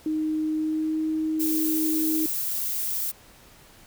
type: tone with pitch glide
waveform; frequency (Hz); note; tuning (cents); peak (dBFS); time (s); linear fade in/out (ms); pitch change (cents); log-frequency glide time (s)
sine; 311.1 to 314.5; D#4 to D#4; 0 to +19; -23; 0.06-2.26; 2; +19; 0.53-0.99
type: noise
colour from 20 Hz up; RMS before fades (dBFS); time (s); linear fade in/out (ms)
violet; -28; 1.39-3.12; 20
effects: pink hiss -52 dBFS RMS until 3.86 s